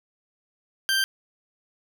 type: tone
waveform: 20% pulse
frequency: 1571 Hz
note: G6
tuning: 3 cents sharp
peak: -16 dBFS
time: 0.89-1.04 s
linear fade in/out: 0 ms
effects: none